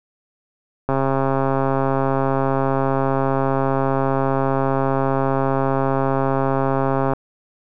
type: click train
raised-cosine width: 1 ms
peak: -6 dBFS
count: 844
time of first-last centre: 0.89-7.134 s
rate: 135 Hz
effects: none